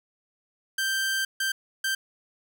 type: tone bursts at uneven times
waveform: sawtooth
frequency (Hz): 1568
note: G6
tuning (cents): 0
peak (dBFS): -21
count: 3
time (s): 0.78-1.25 / 1.4-1.52 / 1.84-1.95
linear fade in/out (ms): 5
effects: none